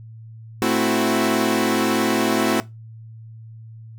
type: chord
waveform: sawtooth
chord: F# half-diminished seventh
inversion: first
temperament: equal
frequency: 220 / 261.6 / 329.6 / 370 Hz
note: A3 / C4 / E4 / F#4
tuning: 0 / 0 / 0 / 0 cents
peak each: -19 dBFS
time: 0.62-2.6 s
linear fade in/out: 0 ms
effects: noise-tail reverb RT60 0.2 s tail -18 dB re dry + added 112 Hz sine -37 dBFS peak until 3.98 s